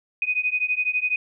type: beating tone pair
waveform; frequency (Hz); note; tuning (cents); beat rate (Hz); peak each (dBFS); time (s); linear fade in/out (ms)
sine; 2489 / 2501; D#7 / D#7; 0 / +8; 12; -24; 0.22-1.16; 2
effects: none